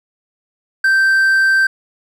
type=tone; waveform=triangle; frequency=1562 Hz; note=G6; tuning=7 cents flat; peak=-8 dBFS; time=0.84-1.67 s; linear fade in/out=5 ms; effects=none